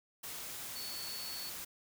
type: tone in noise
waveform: sine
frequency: 4435 Hz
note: C#8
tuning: in tune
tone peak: -43 dBFS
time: 0.75-1.5 s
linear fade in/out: 10 ms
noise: white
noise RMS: -44 dBFS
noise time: 0.23-1.65 s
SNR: -2 dB
effects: none